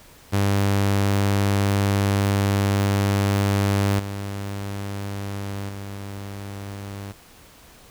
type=tone with level steps; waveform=sawtooth; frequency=99.8 Hz; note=G2; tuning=32 cents sharp; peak=-14 / -24 / -28 dBFS; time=0.32-7.13 s; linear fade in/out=20 ms; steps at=3.99 / 5.69 s; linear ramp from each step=5 ms; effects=pink hiss -49 dBFS RMS until 7.9 s